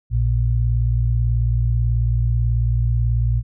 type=tone pair together; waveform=sine; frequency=58.22 / 116.54 Hz; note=A#1 / A#2; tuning=-2 / 0 cents; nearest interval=octave; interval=1202 cents; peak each=-18 dBFS; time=0.1-3.43 s; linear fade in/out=50 ms; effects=none